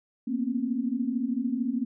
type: tone cluster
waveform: sine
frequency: 230.8 / 244.2 / 268.7 Hz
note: A#3 / B3 / C4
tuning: -17 / -19 / +46 cents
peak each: -30 dBFS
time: 0.27-1.85 s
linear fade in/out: 10 ms
effects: none